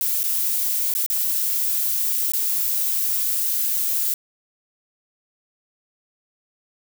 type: noise with dropouts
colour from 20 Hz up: violet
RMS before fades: -22 dBFS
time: 0.01-4.14 s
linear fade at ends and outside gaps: 1 ms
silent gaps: 0.232-0.239 / 0.939-0.95 / 1.063-1.1 / 2.32-2.335 s
effects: none